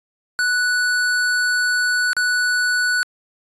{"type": "tone with dropouts", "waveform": "square", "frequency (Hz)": 1480, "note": "F#6", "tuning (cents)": 0, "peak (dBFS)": -17, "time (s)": [0.39, 3.03], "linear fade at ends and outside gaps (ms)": 0, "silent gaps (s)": [2.131, 2.167], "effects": ["resampled to 22050 Hz"]}